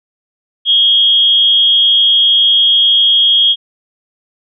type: tone with amplitude modulation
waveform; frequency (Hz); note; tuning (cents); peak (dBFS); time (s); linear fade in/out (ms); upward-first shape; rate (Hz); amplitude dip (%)
sine; 3266; G#7; -30; -4; 0.65-3.56; 50; sine; 253; 50
effects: none